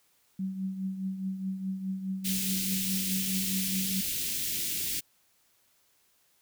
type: tone with tremolo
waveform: sine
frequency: 190.3 Hz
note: F#3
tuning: 49 cents sharp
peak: -28 dBFS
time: 0.39-4.01 s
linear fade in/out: 5 ms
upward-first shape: triangle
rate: 4.8 Hz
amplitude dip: 65%
type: band-stop noise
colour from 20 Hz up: white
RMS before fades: -32 dBFS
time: 2.24-5.01 s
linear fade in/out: 20 ms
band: 360 to 2300 Hz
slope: 24 dB/octave
effects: white hiss -68 dBFS RMS until 6.41 s